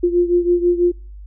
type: beating tone pair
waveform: sine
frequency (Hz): 349.2 / 355.3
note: F4 / F4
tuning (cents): 0 / +30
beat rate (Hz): 6.1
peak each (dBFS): -14 / -18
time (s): 0.03-0.92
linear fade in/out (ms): 10
effects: noise-tail reverb RT60 0.4 s tail -25 dB re dry + added 50 Hz sine -33 dBFS peak until 1.26 s